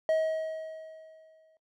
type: tone with exponential decay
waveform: triangle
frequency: 636 Hz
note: D#5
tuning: 38 cents sharp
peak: -20 dBFS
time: 0.09-1.57 s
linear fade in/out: 1 ms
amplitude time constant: 320 ms
effects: noise-tail reverb RT60 0.1 s tail -20 dB re dry